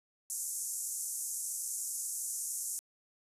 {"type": "band-pass noise", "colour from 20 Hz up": "pink", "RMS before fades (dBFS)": -38, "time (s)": [0.3, 2.79], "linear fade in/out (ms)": 0, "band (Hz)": [6400, 12000], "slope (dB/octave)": 48, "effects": ["resampled to 32000 Hz"]}